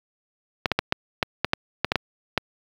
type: clicks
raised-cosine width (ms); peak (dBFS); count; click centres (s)
0.3; -3; 11; 0.658 / 0.717 / 0.79 / 0.924 / 1.228 / 1.446 / 1.534 / 1.846 / 1.919 / 1.957 / 2.377
effects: high-pass 60 Hz 12 dB/octave + 7-bit